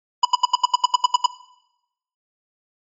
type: tone bursts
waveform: square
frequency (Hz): 987.8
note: B5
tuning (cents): 0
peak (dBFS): -11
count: 11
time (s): 0.23-1.261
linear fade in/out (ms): 5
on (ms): 21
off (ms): 80
effects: noise-tail reverb RT60 0.9 s tail -19 dB re dry + MP3 32 kbps